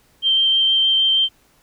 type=tone with vibrato; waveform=sine; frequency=3140 Hz; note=G7; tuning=2 cents sharp; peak=-13 dBFS; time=0.22-1.29 s; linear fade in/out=50 ms; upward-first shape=triangle; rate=6.4 Hz; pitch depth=10 cents each way; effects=pink hiss -57 dBFS RMS until 1.62 s